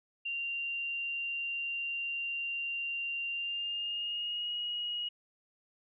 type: tone with pitch glide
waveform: sine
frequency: 2774 to 2893 Hz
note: F7 to F#7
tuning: -12 to -40 cents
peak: -33 dBFS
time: 0.25-5.09 s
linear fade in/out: 10 ms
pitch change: +72 cents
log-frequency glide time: 3.29-4.54 s
effects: none